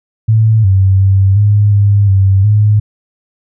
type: tone with pitch steps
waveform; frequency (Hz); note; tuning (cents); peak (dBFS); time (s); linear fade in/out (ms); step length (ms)
sine; 110.5 / 95.9 / 96.9 / 103.5 / 101.5 / 96.8 / 105.3; A2 / G2 / G2 / G#2 / G#2 / G2 / G#2; +8 / -37 / -20 / -5 / -39 / -21 / +24; -5; 0.28-2.8; 10; 360
effects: none